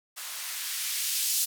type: noise with band-pass filter sweep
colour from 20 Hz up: violet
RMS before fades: -31 dBFS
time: 0.16-1.46 s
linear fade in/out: 20 ms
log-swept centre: 880 to 4800 Hz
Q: 0.77
effects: none